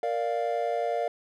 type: chord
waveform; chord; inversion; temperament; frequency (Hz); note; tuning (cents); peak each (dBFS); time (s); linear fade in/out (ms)
triangle; Bb major; none; equal; 466.2 / 587.3 / 698.5; Bb4 / D5 / F5; 0 / 0 / 0; -29 / -29 / -27; 0.03-1.08; 2
effects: none